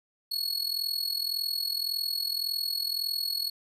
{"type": "tone with amplitude modulation", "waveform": "45% pulse", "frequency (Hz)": 4355, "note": "C#8", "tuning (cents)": -31, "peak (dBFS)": -24, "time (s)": [0.31, 3.5], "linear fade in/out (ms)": 10, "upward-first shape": "sine", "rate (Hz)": 41.8, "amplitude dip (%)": 80, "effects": ["resampled to 32000 Hz"]}